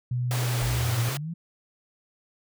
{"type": "tone with pitch glide", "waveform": "sine", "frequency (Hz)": [123.47, 119.82], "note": ["B2", "A#2"], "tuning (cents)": [0, 48], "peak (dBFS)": -24, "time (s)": [0.11, 1.09], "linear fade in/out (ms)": 5, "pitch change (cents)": -52, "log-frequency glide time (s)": [0.32, 0.75]}
{"type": "high-pass noise", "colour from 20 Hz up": "pink", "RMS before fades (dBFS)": -33, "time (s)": [0.31, 1.17], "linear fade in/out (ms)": 0, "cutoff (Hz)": 330, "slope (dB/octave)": 12}
{"type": "linear sweep", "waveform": "sine", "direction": "up", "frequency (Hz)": [38.89, 173.1], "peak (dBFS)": -30, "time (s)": [0.61, 1.34], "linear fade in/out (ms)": 10}
{"effects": []}